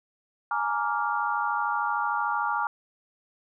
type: chord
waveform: sine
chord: Bb dominant seventh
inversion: third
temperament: just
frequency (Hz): 839.1 / 932.3 / 1165.4 / 1398.5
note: Ab5 / Bb5 / D6 / F6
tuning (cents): +18 / 0 / -14 / +2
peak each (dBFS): -30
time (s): 0.51-2.67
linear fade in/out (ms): 2
effects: none